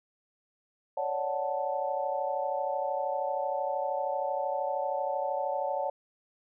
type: chord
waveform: sine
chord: D major seventh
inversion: third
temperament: equal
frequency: 554.4 / 587.3 / 740 / 880 Hz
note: C#5 / D5 / F#5 / A5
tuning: 0 / 0 / 0 / 0 cents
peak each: -33 / -35 / -34 / -34 dBFS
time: 0.97-5.9 s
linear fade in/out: 5 ms
effects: none